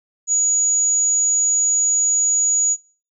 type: tone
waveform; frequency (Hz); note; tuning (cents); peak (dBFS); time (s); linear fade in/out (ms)
sine; 6820; G#8; +45; -14; 0.27-2.77; 50
effects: noise-tail reverb RT60 0.4 s tail -23 dB re dry